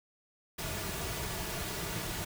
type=noise with comb filter; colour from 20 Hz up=pink; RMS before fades=-37 dBFS; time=0.58-2.25 s; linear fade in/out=10 ms; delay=3.8 ms; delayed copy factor=-0.5; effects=none